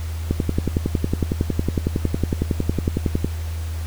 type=click train; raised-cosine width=3 ms; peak=-6 dBFS; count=33; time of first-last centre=0.31-3.246 s; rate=10.9 Hz; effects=added 81 Hz sine -24 dBFS peak until 3.86 s + pink hiss -40 dBFS RMS until 3.86 s